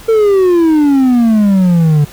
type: exponential sweep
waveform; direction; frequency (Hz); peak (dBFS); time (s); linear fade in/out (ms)
triangle; down; 457.1 to 144.1; -4; 0.08-2.05; 10
effects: pink hiss -35 dBFS RMS until 2.12 s